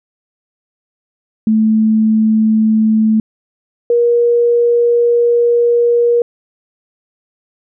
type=tone pair in turn; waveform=sine; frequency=218.7 / 475.1 Hz; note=A3 / A#4; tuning=-10 / +33 cents; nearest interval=octave + minor second; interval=1343 cents; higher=second; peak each=-8 dBFS; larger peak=neither; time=1.47-3.2 / 3.9-6.22 s; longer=second; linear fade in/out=2 ms; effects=none